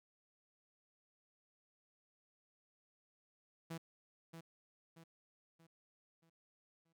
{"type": "tone with echo", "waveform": "sawtooth", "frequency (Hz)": 164.81, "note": "E3", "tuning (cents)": 0, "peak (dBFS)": -39, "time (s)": [3.7, 3.78], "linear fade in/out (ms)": 10, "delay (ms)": 630, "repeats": 5, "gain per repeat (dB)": -7, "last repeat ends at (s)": 6.93, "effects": []}